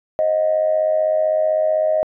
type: tone with amplitude modulation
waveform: sine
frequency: 625 Hz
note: D#5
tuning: 8 cents sharp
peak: -11 dBFS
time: 0.19-2.03 s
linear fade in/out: 0 ms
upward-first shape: sine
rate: 95.8 Hz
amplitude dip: 65%
effects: tanh soft clip ceiling -7 dBFS